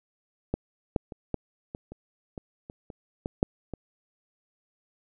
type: clicks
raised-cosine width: 2 ms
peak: -13 / -10 / -25 / -14 / -22 / -28 / -23 / -27 / -27 / -17 / -7 / -21 dBFS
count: 12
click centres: 0.54 / 0.962 / 1.122 / 1.343 / 1.749 / 1.92 / 2.378 / 2.699 / 2.902 / 3.259 / 3.429 / 3.737 s
effects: none